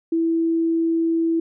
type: tone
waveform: sine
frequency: 329.6 Hz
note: E4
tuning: in tune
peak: -17 dBFS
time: 0.12-1.4 s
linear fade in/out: 5 ms
effects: none